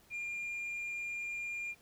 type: tone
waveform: sine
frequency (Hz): 2403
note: D7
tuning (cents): +39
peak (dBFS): -34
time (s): 0.1-1.75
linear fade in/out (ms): 50
effects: tanh soft clip ceiling -36 dBFS + pink hiss -64 dBFS RMS until 1.81 s